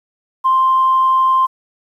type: tone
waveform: sine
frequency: 1048 Hz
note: C6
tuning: 2 cents sharp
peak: -9 dBFS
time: 0.44-1.47 s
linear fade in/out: 20 ms
effects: tanh soft clip ceiling -5 dBFS + 8-bit